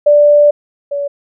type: tone pair in turn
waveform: sine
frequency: 587.3 / 569.9 Hz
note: D5 / C#5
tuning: 0 / +48 cents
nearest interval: minor second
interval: 52 cents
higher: first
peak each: -4 / -15 dBFS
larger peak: first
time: 0.06-0.51 / 0.91-1.08 s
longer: first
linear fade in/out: 10 ms
effects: none